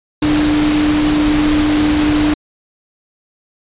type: tone in noise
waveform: sine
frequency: 300.2 Hz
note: D4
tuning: 38 cents sharp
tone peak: -11 dBFS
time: 0.22-2.34 s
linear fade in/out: 5 ms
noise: pink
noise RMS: -19 dBFS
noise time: 0.22-2.34 s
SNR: +5 dB
effects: resampled to 8000 Hz